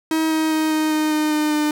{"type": "tone with pitch steps", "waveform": "45% pulse", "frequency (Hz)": [318.5, 315.9, 313.4, 310.9, 308.4, 305.9, 303.4, 301], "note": ["D#4", "D#4", "D#4", "D#4", "D#4", "D#4", "D#4", "D4"], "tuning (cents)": [41, 26, 13, -1, -15, -29, -44, 43], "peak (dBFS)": -17, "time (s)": [0.11, 1.71], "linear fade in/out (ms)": 2, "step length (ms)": 200, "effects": []}